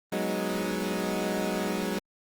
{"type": "chord", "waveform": "20% pulse", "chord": "G# minor seventh", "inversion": "third", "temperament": "equal", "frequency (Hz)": [185, 207.7, 246.9, 311.1], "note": ["F#3", "G#3", "B3", "D#4"], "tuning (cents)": [0, 0, 0, 0], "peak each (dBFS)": [-27, -27, -32, -30], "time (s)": [0.12, 1.99], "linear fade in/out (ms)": 5, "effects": ["Opus 24 kbps"]}